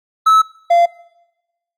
triangle tone pair in turn, 1300 / 688.7 Hz, E6 / F5, -24 / -24 cents, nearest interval major seventh, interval 1100 cents, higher first, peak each -5 / -6 dBFS, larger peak first, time 0.26-0.42 / 0.7-0.86 s, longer neither, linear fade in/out 10 ms, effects noise-tail reverb RT60 1.0 s tail -22 dB re dry + Opus 48 kbps

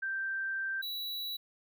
sine / square tone pair in turn, 1568 / 3928 Hz, G6 / B7, 0 / -10 cents, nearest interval octave + major third, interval 1590 cents, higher second, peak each -32 / -36 dBFS, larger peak first, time 0.02-0.82 / 0.82-1.37 s, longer first, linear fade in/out 10 ms, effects none

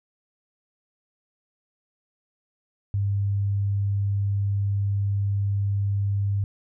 sine tone, 100 Hz, G2, 35 cents sharp, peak -21 dBFS, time 2.94-6.44 s, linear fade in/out 0 ms, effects none

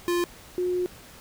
square / sine tone pair in turn, 349.2 / 360.3 Hz, F4 / F#4, 0 / -46 cents, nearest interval minor second, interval 54 cents, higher second, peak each -23 dBFS, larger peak neither, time 0.08-0.24 / 0.58-0.86 s, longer second, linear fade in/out 0 ms, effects pink hiss -48 dBFS RMS until 1.2 s

